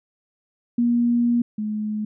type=tone pair in turn; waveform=sine; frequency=238.3 / 212.8 Hz; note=A#3 / G#3; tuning=+38 / +42 cents; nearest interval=major second; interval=196 cents; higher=first; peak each=-16 / -23 dBFS; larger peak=first; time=0.78-1.42 / 1.58-2.05 s; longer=first; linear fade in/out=5 ms; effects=none